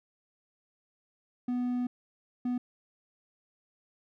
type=tone bursts at uneven times; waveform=triangle; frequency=246.9 Hz; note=B3; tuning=in tune; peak=-26 dBFS; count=2; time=1.48-1.87 / 2.45-2.58 s; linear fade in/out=5 ms; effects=none